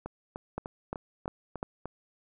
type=two click trains; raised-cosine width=1 ms; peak=-23 / -19 dBFS; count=7 / 4; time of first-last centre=0.06-1.856 / 0.58-1.629 s; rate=3.34 / 2.86 Hz; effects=none